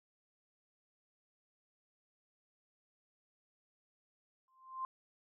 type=tone with exponential growth; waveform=sine; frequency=1046.5 Hz; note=C6; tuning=in tune; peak=-34 dBFS; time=4.48-4.85 s; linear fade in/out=1 ms; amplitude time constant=79 ms; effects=none